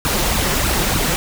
pink noise with flanger, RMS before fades -18 dBFS, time 0.05-1.16 s, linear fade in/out 0 ms, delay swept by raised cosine 0.74 to 5.84 ms, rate 3.3 Hz, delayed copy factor +0.7, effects none

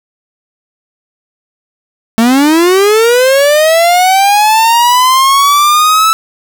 45% pulse linear sweep, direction up, 219.8 to 1318.5 Hz, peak -5 dBFS, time 2.18-6.13 s, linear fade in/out 0 ms, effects none

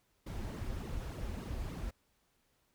brown noise with flanger, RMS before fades -40 dBFS, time 0.26-1.91 s, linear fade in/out 10 ms, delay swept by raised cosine 1.2 to 7 ms, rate 3.4 Hz, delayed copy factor -0.95, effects pink hiss -75 dBFS RMS until 2.74 s

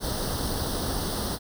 pink noise with comb filter, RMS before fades -29 dBFS, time 0-1.39 s, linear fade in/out 50 ms, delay 0.21 ms, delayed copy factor +0.85, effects none

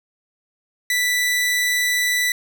sawtooth tone, 1975.5 Hz, B6, in tune, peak -14 dBFS, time 0.9-2.32 s, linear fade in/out 2 ms, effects none

